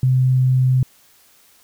sine tone, 128.9 Hz, C3, 26 cents flat, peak -12 dBFS, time 0.03-0.83 s, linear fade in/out 2 ms, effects white hiss -53 dBFS RMS until 1.63 s

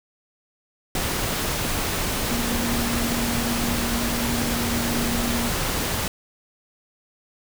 sine tone in noise, 236.3 Hz, A#3, 24 cents sharp, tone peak -26 dBFS, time 2.31-5.5 s, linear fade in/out 2 ms, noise pink, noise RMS -25 dBFS, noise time 0.95-6.08 s, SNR -4 dB, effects none

